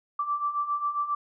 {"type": "beating tone pair", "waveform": "sine", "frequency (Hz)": [1163, 1170.4], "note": ["D6", "D6"], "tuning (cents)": [-17, -6], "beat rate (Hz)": 7.4, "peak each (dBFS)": [-32, -27], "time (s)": [0.19, 1.15], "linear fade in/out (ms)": 5, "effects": []}